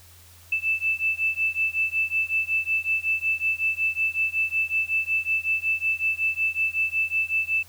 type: beating tone pair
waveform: sine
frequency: 2637 / 2642.4 Hz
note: E7 / E7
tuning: 0 / +4 cents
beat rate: 5.4 Hz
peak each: -25 dBFS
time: 0.52-7.63 s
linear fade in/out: 5 ms
effects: added 86 Hz sine -51 dBFS peak until 7.68 s + white hiss -52 dBFS RMS until 7.68 s